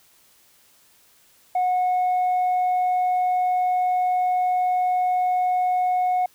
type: tone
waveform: sine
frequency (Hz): 730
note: F#5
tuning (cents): -24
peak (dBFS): -16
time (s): 1.55-6.26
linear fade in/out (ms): 5
effects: tanh soft clip ceiling -17 dBFS + white hiss -57 dBFS RMS until 6.34 s